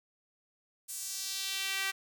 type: tone with high-pass filter sweep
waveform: sawtooth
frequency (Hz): 388.1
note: G4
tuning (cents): -17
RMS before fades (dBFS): -36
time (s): 0.88-1.92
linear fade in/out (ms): 20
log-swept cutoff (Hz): 8700 to 1800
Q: 1.5
effects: none